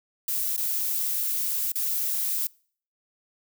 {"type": "noise with dropouts", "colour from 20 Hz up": "violet", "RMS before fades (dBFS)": -27, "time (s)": [0.28, 2.47], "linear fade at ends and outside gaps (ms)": 2, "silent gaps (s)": [[0.565, 0.577], [1.719, 1.756]], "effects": ["noise-tail reverb RT60 0.5 s tail -25 dB re dry"]}